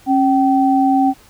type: tone pair together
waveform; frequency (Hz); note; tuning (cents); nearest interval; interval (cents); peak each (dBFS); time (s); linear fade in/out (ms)
sine; 272.2 / 770; C#4 / G5; -31 / -31; octave + tritone; 1800; -13 / -14; 0.06-1.14; 50
effects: pink hiss -47 dBFS RMS until 1.29 s